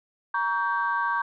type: chord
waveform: sine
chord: G diminished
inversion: first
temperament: just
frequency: 940.8 / 1128.9 / 1568 Hz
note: Bb5 / Db6 / G6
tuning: +16 / +31 / 0 cents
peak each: -27 dBFS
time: 0.34-1.22 s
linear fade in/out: 5 ms
effects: tanh soft clip ceiling -14 dBFS